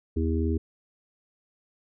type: harmonic tone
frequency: 81 Hz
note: E2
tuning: 30 cents flat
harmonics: 1 / 3 / 4 / 5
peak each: -25 / -30 / -31 / -32 dBFS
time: 0.16-0.58 s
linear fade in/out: 10 ms
effects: none